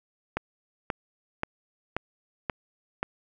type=click train; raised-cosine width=0.5 ms; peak=-12 dBFS; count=6; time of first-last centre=0.37-3.03 s; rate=1.88 Hz; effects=none